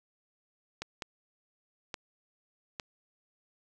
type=clicks; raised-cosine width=0.2 ms; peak=-19 dBFS; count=4; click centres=0.82 / 1.022 / 1.942 / 2.798 s; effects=none